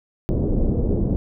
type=low-pass noise; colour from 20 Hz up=pink; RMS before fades=-20 dBFS; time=0.29-1.16 s; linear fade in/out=0 ms; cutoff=460 Hz; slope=24 dB/octave; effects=none